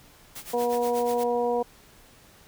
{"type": "noise with tremolo", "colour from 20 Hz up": "white", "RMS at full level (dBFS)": -38, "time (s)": [0.35, 1.24], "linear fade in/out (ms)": 10, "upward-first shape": "sine", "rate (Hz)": 8.3, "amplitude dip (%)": 85}
{"type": "harmonic tone", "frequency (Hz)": 240.7, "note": "B3", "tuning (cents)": -44, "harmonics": [1, 2, 3, 4], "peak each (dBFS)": [-33, -24, -29, -32], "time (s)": [0.53, 1.63], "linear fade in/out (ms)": 10}
{"effects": ["pink hiss -54 dBFS RMS until 2.47 s"]}